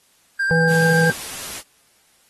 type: tone with vibrato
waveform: triangle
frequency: 1586 Hz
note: G6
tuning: 20 cents sharp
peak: -16 dBFS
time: 0.39-1.12 s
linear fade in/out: 10 ms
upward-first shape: square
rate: 12 Hz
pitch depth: 11 cents each way
type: harmonic tone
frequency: 164 Hz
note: E3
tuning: 9 cents flat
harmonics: 1 / 3 / 5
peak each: -17 / -19 / -27 dBFS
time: 0.51-1.1 s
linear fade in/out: 0 ms
type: noise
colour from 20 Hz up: white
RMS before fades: -31 dBFS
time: 0.67-1.63 s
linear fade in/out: 50 ms
effects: white hiss -58 dBFS RMS until 2.29 s + AAC 32 kbps